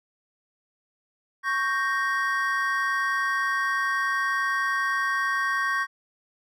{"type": "chord", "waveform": "triangle", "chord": "G diminished", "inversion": "second", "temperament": "equal", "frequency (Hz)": [1108.7, 1568, 1864.7], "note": ["Db6", "G6", "Bb6"], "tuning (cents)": [0, 0, 0], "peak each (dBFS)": [-25, -26, -26], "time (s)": [1.43, 5.87], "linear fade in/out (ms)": 50, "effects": []}